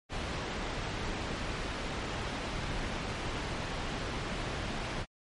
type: low-pass noise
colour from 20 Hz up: pink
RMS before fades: -36 dBFS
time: 0.09-5.06 s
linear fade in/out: 50 ms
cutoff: 3800 Hz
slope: 12 dB/octave
effects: MP3 48 kbps